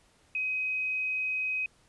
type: tone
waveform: sine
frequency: 2524 Hz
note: D#7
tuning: 24 cents sharp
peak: -28 dBFS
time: 0.35-1.66 s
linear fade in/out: 2 ms
effects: pink hiss -64 dBFS RMS until 1.88 s + resampled to 24000 Hz